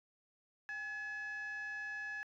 sine tone with frequency modulation, 1700 Hz, G#6, 40 cents sharp, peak -38 dBFS, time 0.69-2.23 s, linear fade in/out 0 ms, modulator 894 Hz, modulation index 0.41, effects tanh soft clip ceiling -38 dBFS

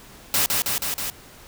white noise with echo, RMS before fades -20 dBFS, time 0.34-0.46 s, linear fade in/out 0 ms, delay 160 ms, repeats 4, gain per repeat -2 dB, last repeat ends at 1.1 s, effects pink hiss -46 dBFS RMS until 1.47 s

